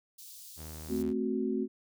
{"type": "high-pass noise", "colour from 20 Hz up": "white", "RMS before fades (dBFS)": -49, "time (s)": [0.18, 1.03], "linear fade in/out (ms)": 10, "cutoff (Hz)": 3800, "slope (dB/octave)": 24}
{"type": "tone", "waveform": "sawtooth", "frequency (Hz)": 78.3, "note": "D#2", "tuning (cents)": 11, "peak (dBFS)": -39, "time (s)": [0.56, 1.14], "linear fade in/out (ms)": 50}
{"type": "chord", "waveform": "sine", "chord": "F# diminished", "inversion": "first", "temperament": "equal", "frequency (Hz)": [220, 261.6, 370], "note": ["A3", "C4", "F#4"], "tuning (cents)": [0, 0, 0], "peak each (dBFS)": -33, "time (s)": [0.88, 1.68], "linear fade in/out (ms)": 50}
{"effects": []}